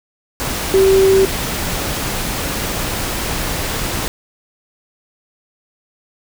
sine tone in noise, 385.3 Hz, G4, 30 cents flat, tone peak -8 dBFS, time 0.74-1.25 s, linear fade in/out 0 ms, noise pink, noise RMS -21 dBFS, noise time 0.4-4.08 s, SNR +10 dB, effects none

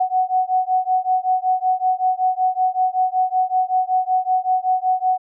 sine beating tone pair, 740 / 745.3 Hz, F#5 / F#5, 0 / +12 cents, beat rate 5.3 Hz, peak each -19 dBFS, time 0-5.18 s, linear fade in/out 10 ms, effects none

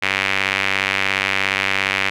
sawtooth tone with band-pass filter, 97.1 Hz, G2, 16 cents flat, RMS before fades -20 dBFS, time 0.02-2.1 s, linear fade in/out 10 ms, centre 2300 Hz, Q 2.7, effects none

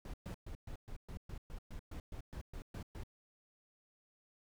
brown noise bursts, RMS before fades -45 dBFS, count 15, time 0.05-3.035 s, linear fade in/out 2 ms, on 87 ms, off 120 ms, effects none

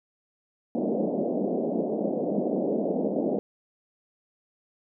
pink band-pass noise, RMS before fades -27 dBFS, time 0.75-3.39 s, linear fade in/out 0 ms, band 190 to 660 Hz, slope 48 dB/octave, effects none

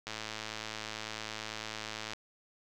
click train, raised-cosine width 0.2 ms, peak -21 dBFS, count 226, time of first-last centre 0.07-2.134 s, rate 109 Hz, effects none

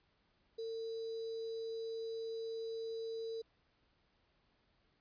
sine tone with sample-and-hold, 451.7 Hz, A4, 45 cents sharp, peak -39 dBFS, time 0.58-3.42 s, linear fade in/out 10 ms, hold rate 4410 Hz, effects pink hiss -75 dBFS RMS until 5 s + resampled to 11025 Hz

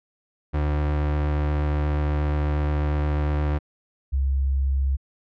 35% pulse / sine tone pair in turn, 74.3 / 67.57 Hz, D2 / C#2, +21 / -44 cents, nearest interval major second, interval 165 cents, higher first, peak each -19 dBFS, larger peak neither, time 0.53-3.59 / 4.12-4.97 s, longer first, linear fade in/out 20 ms, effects low-pass 2000 Hz 12 dB/octave

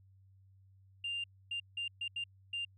sine tone bursts at uneven times, 2794 Hz, F7, in tune, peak -34 dBFS, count 6, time 1.04-1.24 / 1.51-1.6 / 1.77-1.88 / 2.01-2.08 / 2.16-2.24 / 2.53-2.65 s, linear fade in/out 5 ms, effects tanh soft clip ceiling -32 dBFS + added 96 Hz sine -60 dBFS peak until 2.77 s

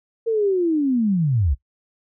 sine linear sweep, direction down, 464.3 to 59 Hz, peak -16 dBFS, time 0.26-1.55 s, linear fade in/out 20 ms, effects noise-tail reverb RT60 0.1 s tail -19 dB re dry

